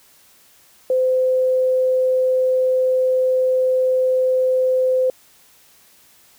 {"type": "tone", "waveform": "sine", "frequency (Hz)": 514, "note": "C5", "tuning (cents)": -31, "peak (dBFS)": -14, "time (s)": [0.9, 5.1], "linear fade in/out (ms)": 2, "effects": ["white hiss -52 dBFS RMS until 6.38 s"]}